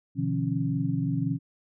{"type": "tone cluster", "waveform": "sine", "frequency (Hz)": [124.6, 148.7, 170.1, 273.4], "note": ["B2", "D3", "F3", "C#4"], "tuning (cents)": [16, 22, -45, -24], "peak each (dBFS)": -30, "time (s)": [0.15, 1.39], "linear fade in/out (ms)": 50, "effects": []}